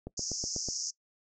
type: click train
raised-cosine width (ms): 2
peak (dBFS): -25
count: 6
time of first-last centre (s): 0.07-0.687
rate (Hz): 8.11
type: band-pass noise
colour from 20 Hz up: white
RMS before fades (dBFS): -36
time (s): 0.17-0.91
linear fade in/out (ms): 10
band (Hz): 5000 to 6800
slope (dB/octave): 96
effects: noise-tail reverb RT60 0.1 s tail -22 dB re dry